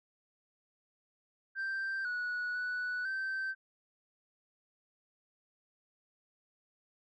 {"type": "tone with pitch steps", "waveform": "sine", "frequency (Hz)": [1569, 1467, 1481, 1552], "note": ["G6", "F#6", "F#6", "G6"], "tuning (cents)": [1, -15, 1, -18], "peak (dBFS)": -31, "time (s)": [1.55, 3.55], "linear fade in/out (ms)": 50, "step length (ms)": 500, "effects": ["tanh soft clip ceiling -32 dBFS"]}